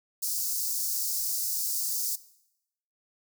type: high-pass noise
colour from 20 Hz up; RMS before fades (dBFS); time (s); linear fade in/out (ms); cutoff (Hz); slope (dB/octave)
white; -30; 0.22-2.16; 10; 4700; 48
effects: noise-tail reverb RT60 0.8 s tail -18 dB re dry